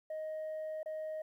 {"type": "tone with dropouts", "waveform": "sine", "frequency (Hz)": 625, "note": "D#5", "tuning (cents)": 8, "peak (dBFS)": -35, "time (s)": [0.1, 1.22], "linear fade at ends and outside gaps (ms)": 5, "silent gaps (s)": [0.831, 0.859], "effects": ["tanh soft clip ceiling -36 dBFS", "12-bit"]}